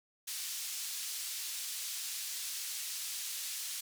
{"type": "band-pass noise", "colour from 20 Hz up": "pink", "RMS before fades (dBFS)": -40, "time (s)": [0.27, 3.81], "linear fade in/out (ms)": 10, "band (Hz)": [4100, 15000], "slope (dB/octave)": 12, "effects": []}